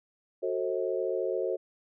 sine chord, F# diminished seventh, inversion none, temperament just, 370 / 444 / 532.8 / 639.4 Hz, F#4 / A4 / C5 / Eb5, 0 / +16 / +31 / +47 cents, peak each -32 / -33 / -32 / -37 dBFS, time 0.42-1.57 s, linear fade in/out 20 ms, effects none

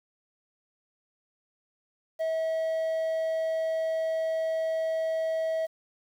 triangle tone with quantisation, 645 Hz, E5, 38 cents flat, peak -24 dBFS, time 2.19-5.67 s, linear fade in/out 20 ms, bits 9, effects none

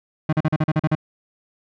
35% pulse tone bursts, 155.56 Hz, D#3, in tune, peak -14 dBFS, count 9, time 0.29-0.952 s, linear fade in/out 5 ms, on 38 ms, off 40 ms, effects low-pass 2000 Hz 12 dB/octave

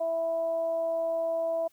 sine tone with frequency modulation, 659.3 Hz, E5, in tune, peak -26 dBFS, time 0-1.68 s, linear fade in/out 10 ms, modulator 330 Hz, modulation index 0.25, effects white hiss -66 dBFS RMS until 1.72 s

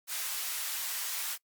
white high-pass noise, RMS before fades -35 dBFS, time 0.07-1.38 s, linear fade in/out 50 ms, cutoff 1000 Hz, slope 12 dB/octave, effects noise-tail reverb RT60 0.1 s tail -22 dB re dry + Opus 48 kbps

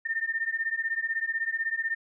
sine beating tone pair, 1803 / 1819 Hz, A6 / A#6, +42 / -43 cents, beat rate 16 Hz, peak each -30 dBFS, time 0.05-1.95 s, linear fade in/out 10 ms, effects none

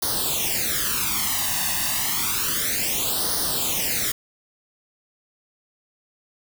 white noise with flanger, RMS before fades -24 dBFS, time 0.02-4.12 s, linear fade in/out 5 ms, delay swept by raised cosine 0.2 to 1.1 ms, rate 0.3 Hz, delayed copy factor +0.85, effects none

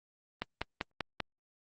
click train, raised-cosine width 0.3 ms, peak -16 dBFS, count 5, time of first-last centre 0.42-1.203 s, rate 5.11 Hz, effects Opus 24 kbps

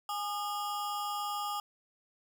square ring-modulated tone, 1023 Hz, C6, 39 cents flat, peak -31 dBFS, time 0.09-1.6 s, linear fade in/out 2 ms, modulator 196 Hz, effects none

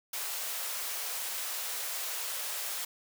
white high-pass noise, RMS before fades -36 dBFS, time 0.13-2.85 s, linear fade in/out 5 ms, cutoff 490 Hz, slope 24 dB/octave, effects none

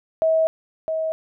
sine tone pair in turn, 643 / 638.9 Hz, E5 / D#5, -43 / +46 cents, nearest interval unison, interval 11 cents, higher first, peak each -15 / -21 dBFS, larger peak first, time 0.22-0.47 / 0.88-1.12 s, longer first, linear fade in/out 0 ms, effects none

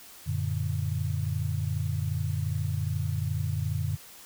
sine chord, Gb augmented, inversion none, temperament equal with one note detuned, 92.5 / 115.07 / 146.83 Hz, Gb2 / Bb2 / D3, 0 / -22 / 0 cents, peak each -30 / -32 / -31 dBFS, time 0.26-3.97 s, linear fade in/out 20 ms, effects white hiss -49 dBFS RMS until 4.25 s

